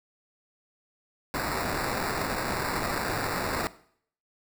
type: noise with sample-and-hold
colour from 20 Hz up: violet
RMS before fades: -30 dBFS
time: 1.34-3.67 s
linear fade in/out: 0 ms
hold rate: 3150 Hz
effects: noise-tail reverb RT60 0.6 s tail -18 dB re dry